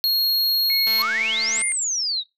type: tone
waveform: square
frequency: 4284 Hz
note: C8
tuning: 40 cents sharp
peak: -18 dBFS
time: 0.04-1.02 s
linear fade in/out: 0 ms
type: tone with pitch glide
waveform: sine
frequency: 2200 to 2114 Hz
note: C#7 to C7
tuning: -14 to +17 cents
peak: -25 dBFS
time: 0.7-1.72 s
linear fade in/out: 0 ms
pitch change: -69 cents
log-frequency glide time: 1.3-1.37 s
type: click train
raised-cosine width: 0.2 ms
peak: -16 dBFS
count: 167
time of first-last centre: 0.87-1.618 s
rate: 222 Hz
type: exponential two-way sweep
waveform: sine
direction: up then down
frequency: 987.8 to 9720 to 3682 Hz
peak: -21 dBFS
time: 0.98-2.24 s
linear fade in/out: 50 ms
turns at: 1.65 s
effects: noise-tail reverb RT60 0.2 s tail -22 dB re dry